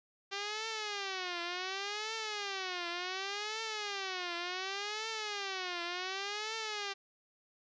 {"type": "tone with vibrato", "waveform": "5% pulse", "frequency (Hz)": 392, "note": "G4", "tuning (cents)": 0, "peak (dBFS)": -25, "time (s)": [0.31, 6.94], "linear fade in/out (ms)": 20, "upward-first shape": "triangle", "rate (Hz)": 0.68, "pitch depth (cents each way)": 240, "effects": ["resampled to 16000 Hz"]}